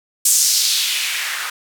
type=noise with band-pass filter sweep; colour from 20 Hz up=blue; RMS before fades=-18 dBFS; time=0.25-1.5 s; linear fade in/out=5 ms; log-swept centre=7900 to 1300 Hz; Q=1.9; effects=none